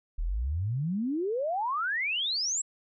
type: exponential sweep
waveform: sine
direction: up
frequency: 35.81 to 7902 Hz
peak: -27 dBFS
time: 0.18-2.62 s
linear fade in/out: 10 ms
effects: none